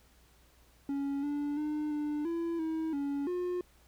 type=tone with pitch steps; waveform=triangle; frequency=279.5 / 290.2 / 301.4 / 297.2 / 335.8 / 320.2 / 282.5 / 357.7 Hz; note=C#4 / D4 / D4 / D4 / E4 / D#4 / C#4 / F4; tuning=+14 / -21 / +45 / +21 / +32 / +50 / +33 / +41 cents; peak=-29 dBFS; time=0.89-3.61 s; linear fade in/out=2 ms; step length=340 ms; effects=added 60 Hz sine -63 dBFS peak until 3.87 s + pink hiss -65 dBFS RMS until 3.87 s